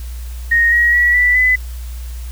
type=tone with pitch steps; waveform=sine; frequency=1864 / 1898.8 / 1934.2 / 1970.3 / 2007 Hz; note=A#6 / A#6 / B6 / B6 / B6; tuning=-1 / +31 / -37 / -5 / +27 cents; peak=-9 dBFS; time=0.51-1.56 s; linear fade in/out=10 ms; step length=210 ms; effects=added 60 Hz sine -24 dBFS peak until 2.31 s + white hiss -41 dBFS RMS until 2.31 s